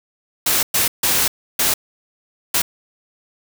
white noise bursts at uneven times, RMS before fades -17 dBFS, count 5, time 0.46-0.63 / 0.74-0.88 / 1.03-1.28 / 1.59-1.74 / 2.54-2.62 s, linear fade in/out 5 ms, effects none

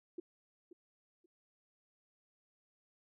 sine tone with echo, 349.2 Hz, F4, in tune, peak -39 dBFS, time 0.18-0.2 s, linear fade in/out 5 ms, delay 530 ms, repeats 2, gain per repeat -13 dB, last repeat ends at 1.26 s, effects none

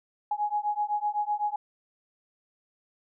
sine beating tone pair, 830.6 / 838.5 Hz, G#5 / G#5, 0 / +16 cents, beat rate 7.9 Hz, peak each -29 dBFS, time 0.31-1.56 s, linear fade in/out 5 ms, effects none

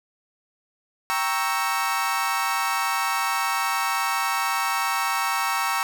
30% pulse chord, G diminished seventh, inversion none, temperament equal, 784 / 932.3 / 1108.7 / 1318.5 Hz, G5 / Bb5 / Db6 / Fb6, 0 / 0 / 0 / 0 cents, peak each -27 / -25 / -25 / -25 dBFS, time 1.1-5.83 s, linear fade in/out 0 ms, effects none

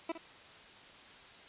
20% pulse tone with echo, 329.6 Hz, E4, in tune, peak -28 dBFS, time 0.09-0.12 s, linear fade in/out 5 ms, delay 59 ms, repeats 1, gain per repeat -11 dB, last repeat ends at 0.179 s, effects white hiss -54 dBFS RMS until 1.48 s + resampled to 8000 Hz

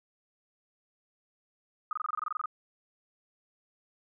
sine tone bursts, 1244.5 Hz, D#6, in tune, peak -29 dBFS, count 13, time 1.91-2.458 s, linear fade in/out 2 ms, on 20 ms, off 24 ms, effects none

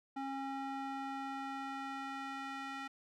square tone with band-pass filter sweep, 271.7 Hz, C#4, 35 cents flat, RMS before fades -42 dBFS, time 0.16-2.88 s, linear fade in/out 10 ms, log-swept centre 780 to 1700 Hz, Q 1.1, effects none

